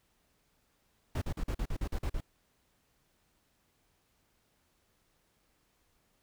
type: noise bursts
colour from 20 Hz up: brown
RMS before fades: -33 dBFS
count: 10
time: 1.15-2.207 s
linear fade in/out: 5 ms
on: 67 ms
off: 43 ms
effects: pink hiss -73 dBFS RMS until 6.22 s